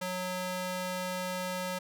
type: tone with high-pass filter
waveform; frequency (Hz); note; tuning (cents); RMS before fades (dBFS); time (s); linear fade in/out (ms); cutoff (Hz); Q
square; 183.1; F#3; -18; -35; 0.01-1.79; 10; 380; 0.68
effects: none